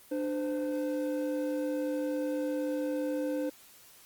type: tone pair together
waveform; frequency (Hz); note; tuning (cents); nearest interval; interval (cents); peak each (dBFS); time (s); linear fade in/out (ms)
triangle; 297.3 / 514.7; D4 / C5; +21 / -29; minor seventh; 950; -30 / -31; 0.11-3.5; 10
effects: white hiss -56 dBFS RMS until 4.05 s + Opus 24 kbps